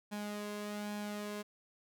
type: tone with flanger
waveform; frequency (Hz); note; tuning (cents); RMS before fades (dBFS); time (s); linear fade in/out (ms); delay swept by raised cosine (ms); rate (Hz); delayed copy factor
sawtooth; 207.7; G#3; 0; -41; 0.11-1.43; 20; 1.2 to 1.87; 1.2; +0.5
effects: none